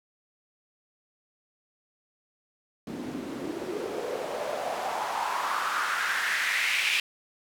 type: noise with band-pass filter sweep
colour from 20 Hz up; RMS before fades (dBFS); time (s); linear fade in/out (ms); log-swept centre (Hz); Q
white; -30; 2.87-7; 2; 230 to 2600; 3.9
effects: none